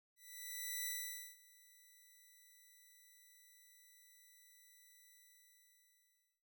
5% pulse tone with ADSR envelope, 1975.5 Hz, B6, in tune, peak -29 dBFS, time 0.16-6.43 s, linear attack 700 ms, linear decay 500 ms, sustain -24 dB, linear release 1300 ms, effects none

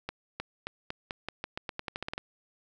accelerating click train, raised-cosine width 0.3 ms, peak -18 dBFS, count 16, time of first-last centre 0.09-2.179 s, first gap 310 ms, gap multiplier 0.87, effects none

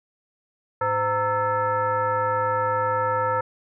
sine tone with frequency modulation, 919 Hz, A#5, 25 cents flat, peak -20 dBFS, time 0.81-3.41 s, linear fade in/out 5 ms, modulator 405 Hz, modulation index 1.4, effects none

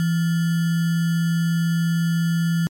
sine tone with sample-and-hold, 167 Hz, E3, 23 cents sharp, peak -17 dBFS, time 0-2.67 s, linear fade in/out 0 ms, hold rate 1575 Hz, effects MP3 64 kbps

